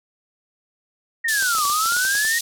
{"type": "linear two-way sweep", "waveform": "sine", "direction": "down then up", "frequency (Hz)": [1888, 1132, 1888], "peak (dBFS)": -19, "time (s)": [1.24, 2.39], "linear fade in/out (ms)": 10, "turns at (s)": 1.66}
{"type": "band-pass noise", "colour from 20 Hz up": "pink", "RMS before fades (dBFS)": -25, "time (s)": [1.28, 2.41], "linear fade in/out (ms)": 5, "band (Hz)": [3900, 13000], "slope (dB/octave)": 24}
{"type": "clicks", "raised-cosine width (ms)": 0.5, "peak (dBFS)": -21, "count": 11, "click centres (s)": [1.425, 1.551, 1.585, 1.653, 1.699, 1.858, 1.922, 1.966, 2.051, 2.152, 2.25]}
{"effects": []}